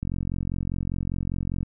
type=click train; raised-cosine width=5 ms; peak=-16 dBFS; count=73; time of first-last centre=0.03-1.63 s; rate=45 Hz; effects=none